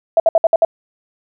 sine tone bursts, 659 Hz, E5, 1 cent flat, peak -7 dBFS, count 6, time 0.17-0.649 s, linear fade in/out 2 ms, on 29 ms, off 61 ms, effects none

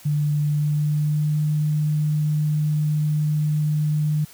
sine tone with pitch glide, 148.1 to 151.3 Hz, D3 to D#3, +15 to -48 cents, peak -18 dBFS, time 0.05-4.25 s, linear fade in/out 10 ms, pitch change +37 cents, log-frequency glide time 0.47-1.41 s, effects white hiss -47 dBFS RMS until 4.33 s

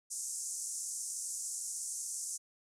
pink band-pass noise, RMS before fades -40 dBFS, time 0.1-2.38 s, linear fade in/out 20 ms, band 6100 to 10000 Hz, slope 48 dB/octave, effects none

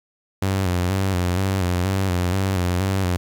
sawtooth tone with vibrato, 92.7 Hz, F#2, 4 cents sharp, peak -15 dBFS, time 0.42-3.17 s, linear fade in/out 5 ms, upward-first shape square, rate 2.1 Hz, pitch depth 66 cents each way, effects 9-bit

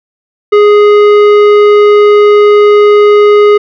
sine tone with tanh clipping, 415.3 Hz, G#4, in tune, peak -3 dBFS, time 0.52-3.58 s, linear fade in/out 10 ms, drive 13 dB, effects none

